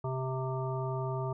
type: harmonic tone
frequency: 130.81 Hz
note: C3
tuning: in tune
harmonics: 1 / 3 / 5 / 7 / 9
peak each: -33 / -38 / -40 / -41 / -43 dBFS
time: 0.04-1.33 s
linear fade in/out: 5 ms
effects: none